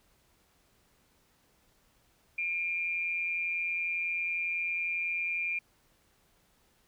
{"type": "tone with amplitude modulation", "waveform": "sine", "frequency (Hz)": 2396, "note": "D7", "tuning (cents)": 34, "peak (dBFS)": -27, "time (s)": [2.38, 5.59], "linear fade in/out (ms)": 5, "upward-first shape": "sine", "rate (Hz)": 170, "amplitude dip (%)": 55, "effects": ["pink hiss -68 dBFS RMS until 6.87 s"]}